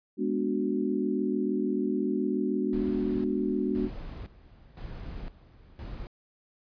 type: chord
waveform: sine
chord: G# half-diminished seventh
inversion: none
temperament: equal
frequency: 207.7 / 246.9 / 293.7 / 370 Hz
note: G#3 / B3 / D4 / F#4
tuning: 0 / 0 / 0 / 0 cents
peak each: -31 dBFS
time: 0.17-3.9 s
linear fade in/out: 50 ms
type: noise with tremolo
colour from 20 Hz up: brown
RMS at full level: -39 dBFS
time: 2.73-6.07 s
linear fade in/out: 0 ms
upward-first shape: square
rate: 0.98 Hz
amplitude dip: 80%
effects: resampled to 11025 Hz